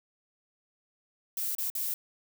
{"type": "noise with dropouts", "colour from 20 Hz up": "violet", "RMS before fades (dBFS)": -32, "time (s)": [1.37, 1.94], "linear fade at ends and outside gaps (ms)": 2, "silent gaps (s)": [[1.551, 1.583], [1.701, 1.751]], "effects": []}